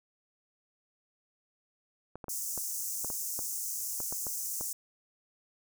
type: clicks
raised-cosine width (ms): 1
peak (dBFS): -27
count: 11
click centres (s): 2.156 / 2.242 / 2.283 / 2.577 / 3.046 / 3.102 / 3.391 / 4.003 / 4.125 / 4.268 / 4.61
type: high-pass noise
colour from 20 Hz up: pink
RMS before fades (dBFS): -36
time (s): 2.29-4.73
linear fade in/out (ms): 5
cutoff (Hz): 5900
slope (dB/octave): 48
effects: none